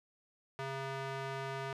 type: tone with band-pass filter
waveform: square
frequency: 135.4 Hz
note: C#3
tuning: 40 cents flat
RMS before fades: -40 dBFS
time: 0.59-1.73 s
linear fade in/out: 0 ms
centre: 1200 Hz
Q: 0.61
effects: none